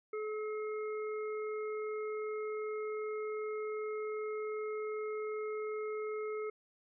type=harmonic tone; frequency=428.7 Hz; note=A4; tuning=45 cents flat; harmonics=1 / 3 / 5; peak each=-36 / -46 / -50 dBFS; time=0.13-6.5 s; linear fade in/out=5 ms; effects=none